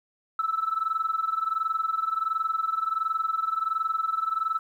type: tone with amplitude modulation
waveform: sine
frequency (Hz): 1313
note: E6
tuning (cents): -7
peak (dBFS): -20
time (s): 0.39-4.59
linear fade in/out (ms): 2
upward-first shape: sine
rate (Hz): 21.4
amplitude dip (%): 85
effects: tanh soft clip ceiling -17 dBFS + 10-bit